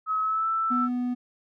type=tone with pitch glide; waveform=sine; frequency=1282 to 1324.9 Hz; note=E6 to E6; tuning=-49 to +8 cents; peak=-23 dBFS; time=0.06-0.89 s; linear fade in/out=50 ms; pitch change=+57 cents; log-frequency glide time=0.21-0.48 s
type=tone; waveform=triangle; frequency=246.9 Hz; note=B3; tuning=in tune; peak=-23 dBFS; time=0.7-1.15 s; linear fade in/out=20 ms
effects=none